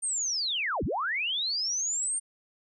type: linear two-way sweep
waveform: sine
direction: down then up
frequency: 8890 to 35 to 8890 Hz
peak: -27 dBFS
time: 0.02-2.2 s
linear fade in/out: 20 ms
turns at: 0.84 s
effects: none